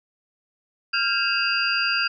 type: tone cluster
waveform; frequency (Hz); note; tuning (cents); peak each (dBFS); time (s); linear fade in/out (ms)
sine; 1390 / 1605 / 2567 / 2772 / 4780; F6 / G6 / E7 / F7 / D8; -9 / +40 / -47 / -14 / +30; -25 / -28 / -29 / -27 / -25; 0.93-2.08; 10
effects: none